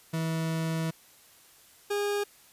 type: tone pair in turn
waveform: 40% pulse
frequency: 162.2 / 408.7 Hz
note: E3 / G#4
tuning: -28 / -28 cents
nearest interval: octave + major third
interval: 1600 cents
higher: second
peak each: -27 / -26 dBFS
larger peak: second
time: 0.13-0.91 / 1.9-2.24 s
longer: first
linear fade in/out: 10 ms
effects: white hiss -57 dBFS RMS until 2.52 s + resampled to 32000 Hz